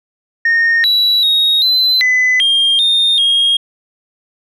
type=tone with pitch steps; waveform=sine; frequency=1842 / 3925 / 3759 / 4047 / 2010 / 3211 / 3656 / 3256 Hz; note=A#6 / B7 / A#7 / B7 / B6 / G7 / A#7 / G#7; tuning=-21 / -11 / +14 / +42 / +30 / +41 / -34 / -35 cents; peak=-7 dBFS; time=0.45-3.57 s; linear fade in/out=5 ms; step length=390 ms; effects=tanh soft clip ceiling -7 dBFS